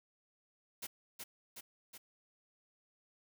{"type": "noise with echo", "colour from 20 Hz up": "white", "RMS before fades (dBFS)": -43, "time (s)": [0.82, 0.87], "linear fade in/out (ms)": 10, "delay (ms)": 370, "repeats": 3, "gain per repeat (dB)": -3, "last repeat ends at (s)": 1.98, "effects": []}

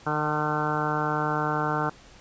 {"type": "harmonic tone with a mistuned harmonic", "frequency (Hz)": 151.6, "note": "D#3", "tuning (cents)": -45, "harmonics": [1, 2, 3, 4, 5, 6, 7, 8, 9, 10], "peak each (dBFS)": [-31, -33, -33, -36, -32, -32, -34, -35, -31, -35], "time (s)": [0.06, 1.9], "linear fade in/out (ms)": 10, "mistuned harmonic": 6, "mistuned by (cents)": -22, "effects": ["pink hiss -51 dBFS RMS until 2.2 s", "resampled to 16000 Hz"]}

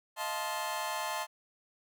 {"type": "chord", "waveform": "sawtooth", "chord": "F dominant seventh", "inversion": "third", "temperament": "just", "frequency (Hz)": [628.6, 698.5, 873.1, 1047.7], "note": ["Eb5", "F5", "A5", "C6"], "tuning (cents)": [18, 0, -14, 2], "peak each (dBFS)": [-37, -38, -33, -34], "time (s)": [0.16, 1.27], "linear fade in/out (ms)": 50, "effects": []}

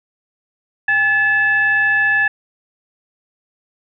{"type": "tone with frequency modulation", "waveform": "sine", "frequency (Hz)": 1721, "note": "A6", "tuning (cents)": -39, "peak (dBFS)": -12, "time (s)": [0.88, 2.28], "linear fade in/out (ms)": 5, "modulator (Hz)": 914, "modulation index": 0.45, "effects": []}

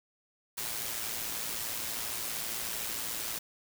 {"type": "noise with amplitude modulation", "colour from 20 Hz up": "white", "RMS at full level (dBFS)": -34, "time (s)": [0.57, 3.39], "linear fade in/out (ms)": 10, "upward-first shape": "sine", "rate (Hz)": 113, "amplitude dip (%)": 45, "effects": []}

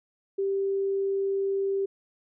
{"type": "tone", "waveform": "sine", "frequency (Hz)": 392, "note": "G4", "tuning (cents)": 0, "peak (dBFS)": -24, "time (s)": [0.38, 1.86], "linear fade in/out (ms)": 10, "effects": []}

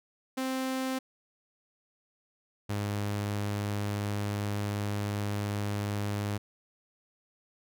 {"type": "tone pair in turn", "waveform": "sawtooth", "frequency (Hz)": [261.6, 102.68], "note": ["C4", "G#2"], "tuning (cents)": [0, -19], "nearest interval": "octave + major third", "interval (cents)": 1619, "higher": "first", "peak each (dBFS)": -26, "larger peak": "neither", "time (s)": [[0.37, 0.99], [2.69, 6.38]], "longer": "second", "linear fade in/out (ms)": 10, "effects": []}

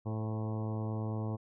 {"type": "harmonic tone with a mistuned harmonic", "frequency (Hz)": 109.4, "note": "A2", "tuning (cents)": -9, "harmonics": [1, 2, 3, 4, 5, 6, 7, 8, 9, 10], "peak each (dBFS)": [-34, -40, -44, -46, -48, -50, -51, -52, -53, -54], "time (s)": [0.05, 1.37], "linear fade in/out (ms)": 20, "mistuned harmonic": 5, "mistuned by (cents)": -26, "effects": []}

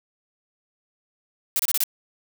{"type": "noise bursts", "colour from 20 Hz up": "blue", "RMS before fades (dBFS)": -22, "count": 5, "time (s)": [1.56, 1.837], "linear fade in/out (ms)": 0, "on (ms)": 33, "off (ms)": 28, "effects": []}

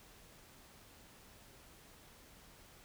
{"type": "silence", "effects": ["pink hiss -60 dBFS RMS until 2.84 s"]}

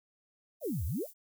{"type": "high-pass noise", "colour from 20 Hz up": "white", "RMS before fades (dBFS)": -49, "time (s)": [0.6, 1.14], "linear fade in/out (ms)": 50, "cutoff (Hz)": 11000, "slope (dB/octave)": 12}
{"type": "exponential two-way sweep", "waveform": "sine", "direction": "down then up", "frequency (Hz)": [711, 67.4, 711], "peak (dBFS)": -31, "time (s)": [0.61, 1.07], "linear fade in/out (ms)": 50, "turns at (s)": 0.85}
{"effects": []}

